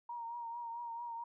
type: tone with vibrato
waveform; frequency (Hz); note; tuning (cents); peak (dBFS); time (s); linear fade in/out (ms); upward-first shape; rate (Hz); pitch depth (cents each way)
sine; 938; A#5; +11; -40; 0.09-1.24; 5; triangle; 4.5; 44
effects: none